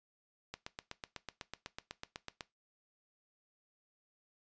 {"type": "click train", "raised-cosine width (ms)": 0.2, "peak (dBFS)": -24, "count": 16, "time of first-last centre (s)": [0.54, 2.408], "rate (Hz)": 8.03, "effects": ["noise-tail reverb RT60 0.2 s tail -18 dB re dry", "resampled to 16000 Hz"]}